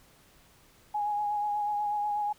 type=tone with vibrato; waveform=sine; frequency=830.6 Hz; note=G#5; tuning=in tune; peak=-27 dBFS; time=0.94-2.33 s; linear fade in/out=10 ms; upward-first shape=sine; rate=8.2 Hz; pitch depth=23 cents each way; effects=pink hiss -60 dBFS RMS until 2.38 s